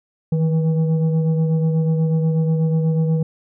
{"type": "tone with frequency modulation", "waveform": "sine", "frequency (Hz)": 158.9, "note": "D#3", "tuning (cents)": 37, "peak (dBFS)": -14, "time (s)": [0.32, 3.23], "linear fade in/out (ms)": 5, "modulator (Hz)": 326, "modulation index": 0.51, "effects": ["tanh soft clip ceiling -10 dBFS"]}